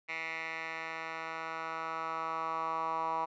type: tone with band-pass filter sweep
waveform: 10% pulse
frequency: 162.2 Hz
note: E3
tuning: 28 cents flat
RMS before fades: -37 dBFS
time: 0.08-3.26 s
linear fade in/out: 20 ms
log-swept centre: 2100 to 1000 Hz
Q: 4.6
effects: resampled to 16000 Hz